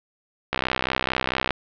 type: click train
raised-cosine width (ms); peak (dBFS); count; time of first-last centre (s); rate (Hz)
0.3; -5; 64; 0.53-1.507; 64.5
effects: low-pass 4000 Hz 12 dB/octave